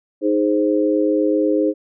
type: chord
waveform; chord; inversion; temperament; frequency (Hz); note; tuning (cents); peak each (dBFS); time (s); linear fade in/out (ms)
sine; Ab major; second; equal; 311.1 / 415.3 / 523.3; Eb4 / Ab4 / C5; 0 / 0 / 0; -17 / -20 / -20; 0.21-1.74; 50
effects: none